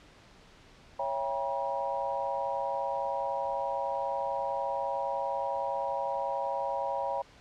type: chord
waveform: sine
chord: C# diminished seventh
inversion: none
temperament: just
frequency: 554.4 / 665.2 / 798.3 / 957.9 Hz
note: C#5 / E5 / G5 / Bb5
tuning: 0 / +16 / +31 / +47 cents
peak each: -34 / -38 / -35 / -34 dBFS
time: 0.99-7.22 s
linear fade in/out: 5 ms
effects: pink hiss -56 dBFS RMS until 7.4 s + low-pass 5000 Hz 12 dB/octave